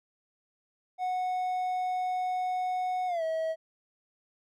triangle tone with pitch glide, 735 to 643.6 Hz, F#5 to E5, -12 to -42 cents, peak -26 dBFS, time 0.98-3.56 s, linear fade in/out 50 ms, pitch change -230 cents, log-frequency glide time 3.07-3.23 s, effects none

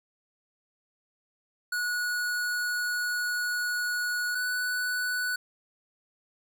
square tone pair in turn, 1461 / 1484 Hz, F#6 / F#6, -22 / +5 cents, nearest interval unison, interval 27 cents, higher second, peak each -28 dBFS, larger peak neither, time 1.72-4.35 / 4.35-5.36 s, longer first, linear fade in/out 5 ms, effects none

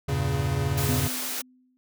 square chord, E diminished seventh, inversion none, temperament equal, 82.41 / 98 / 116.54 / 138.59 Hz, E2 / G2 / Bb2 / Db3, 0 / 0 / 0 / 0 cents, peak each -31 / -32 / -33 / -27 dBFS, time 0.08-1.08 s, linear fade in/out 10 ms
white high-pass noise, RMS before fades -31 dBFS, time 0.77-1.42 s, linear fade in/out 10 ms, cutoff 270 Hz, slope 24 dB/octave
sine tone with exponential decay, 253.8 Hz, B3, 47 cents sharp, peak -26 dBFS, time 0.89-1.77 s, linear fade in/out 0 ms, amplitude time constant 190 ms
effects none

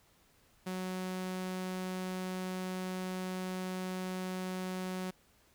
sawtooth tone, 185 Hz, F#3, in tune, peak -32 dBFS, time 0.66-5.11 s, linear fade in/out 10 ms, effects pink hiss -67 dBFS RMS until 5.54 s

